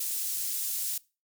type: high-pass noise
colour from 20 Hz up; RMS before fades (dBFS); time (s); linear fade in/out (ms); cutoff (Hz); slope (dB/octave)
pink; -32; 0-0.98; 5; 8400; 12
effects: noise-tail reverb RT60 0.3 s tail -22 dB re dry